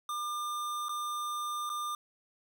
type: tone with dropouts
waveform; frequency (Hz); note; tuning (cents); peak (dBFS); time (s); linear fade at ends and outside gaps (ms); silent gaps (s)
square; 1200; D6; +37; -34; 0.09-1.95; 2; 0.885-0.892 / 1.694-1.699
effects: none